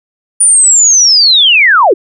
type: linear sweep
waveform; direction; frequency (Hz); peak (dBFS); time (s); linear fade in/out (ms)
sine; down; 9530 to 311.1; -3; 0.4-1.94; 10
effects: none